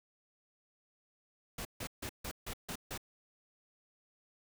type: noise bursts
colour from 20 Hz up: pink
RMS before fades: -41 dBFS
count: 7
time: 1.58-2.977 s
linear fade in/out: 5 ms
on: 71 ms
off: 150 ms
effects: none